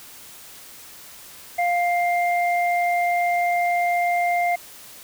sine tone pair together, 700.8 / 2100 Hz, F5 / C7, +6 / +6 cents, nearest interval octave + perfect fifth, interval 1900 cents, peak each -19 / -25 dBFS, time 1.58-4.56 s, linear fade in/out 10 ms, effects white hiss -43 dBFS RMS until 5.03 s

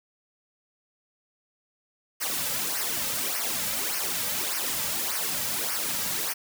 white noise with flanger, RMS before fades -29 dBFS, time 2.2-6.34 s, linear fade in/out 20 ms, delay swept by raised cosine 0.26 to 2.86 ms, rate 1.7 Hz, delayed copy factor -0.75, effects none

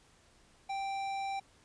sine tone with tanh clipping, 784 Hz, G5, in tune, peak -36 dBFS, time 0.69-1.4 s, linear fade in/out 10 ms, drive 15 dB, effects pink hiss -64 dBFS RMS until 1.64 s + resampled to 22050 Hz

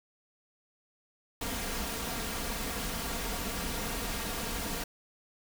pink noise with comb filter, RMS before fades -35 dBFS, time 1.41-4.84 s, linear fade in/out 5 ms, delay 4.3 ms, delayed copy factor +0.55, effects none

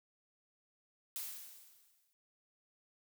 blue noise with exponential decay, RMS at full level -40 dBFS, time 1.16-2.13 s, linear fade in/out 0 ms, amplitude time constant 210 ms, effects none

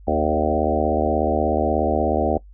harmonic tone with a mistuned harmonic, 76.6 Hz, D#2, 27 cents flat, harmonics 1 / 3 / 4 / 5 / 6 / 7 / 8 / 9 / 10, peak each -26 / -26 / -26 / -26 / -26 / -26 / -26 / -26 / -26 dBFS, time 0.07-2.38 s, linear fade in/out 10 ms, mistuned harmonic 8, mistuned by -15 cents, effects noise-tail reverb RT60 0.1 s tail -20 dB re dry + added 49 Hz sine -41 dBFS peak until 2.53 s

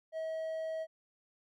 triangle tone, 641 Hz, E5, 49 cents flat, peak -33 dBFS, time 0.12-0.87 s, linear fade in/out 50 ms, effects none

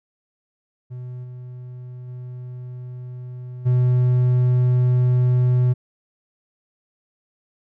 triangle tone with level steps, 124.8 Hz, B2, 19 cents sharp, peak -28 / -31 / -29 / -12 dBFS, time 0.9-5.74 s, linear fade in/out 20 ms, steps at 1.23 / 2.07 / 3.65 s, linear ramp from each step 20 ms, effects none

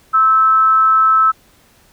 sine tone with frequency modulation, 1306 Hz, E6, 17 cents flat, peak -8 dBFS, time 0.13-1.32 s, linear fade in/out 20 ms, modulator 251 Hz, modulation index 0.23, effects pink hiss -51 dBFS RMS until 1.92 s

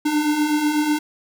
square beating tone pair, 293.7 / 301.8 Hz, D4 / D4, 0 / +47 cents, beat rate 8.1 Hz, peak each -26 / -19 dBFS, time 0.05-0.99 s, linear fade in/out 10 ms, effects none

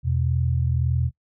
sine tone pair together, 83.8 / 125.56 Hz, E2 / B2, +29 / +29 cents, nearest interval perfect fifth, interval 700 cents, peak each -22 dBFS, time 0.03-1.11 s, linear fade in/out 50 ms, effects noise-tail reverb RT60 0.1 s tail -22 dB re dry

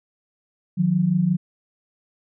sine tone pair together, 155.56 / 181.12 Hz, D#3 / F#3, 0 / -37 cents, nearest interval minor third, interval 263 cents, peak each -22 / -18 dBFS, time 0.77-1.37 s, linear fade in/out 20 ms, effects none

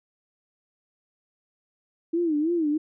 sine tone with vibrato, 320 Hz, D#4, 49 cents sharp, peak -21 dBFS, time 2.13-2.78 s, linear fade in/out 10 ms, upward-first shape sine, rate 3.1 Hz, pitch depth 150 cents each way, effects none

